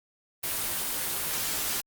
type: noise with comb filter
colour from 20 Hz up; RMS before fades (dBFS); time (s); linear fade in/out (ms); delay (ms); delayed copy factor
white; -30; 0.43-1.81; 10; 16; -0.65
effects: Opus 24 kbps